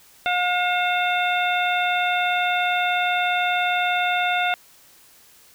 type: harmonic tone with a mistuned harmonic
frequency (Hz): 717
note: F5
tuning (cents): +45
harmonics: 1 / 2 / 3 / 4 / 5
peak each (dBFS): -22 / -25 / -27 / -28 / -29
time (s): 0.26-4.54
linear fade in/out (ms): 0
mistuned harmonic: 4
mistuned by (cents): -110
effects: white hiss -52 dBFS RMS until 5.54 s